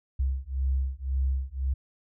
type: beating tone pair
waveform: sine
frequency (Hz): 65.5 / 67.4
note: C2 / C#2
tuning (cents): +2 / -48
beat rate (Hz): 1.9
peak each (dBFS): -28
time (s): 0.19-1.74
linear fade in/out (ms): 10
effects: none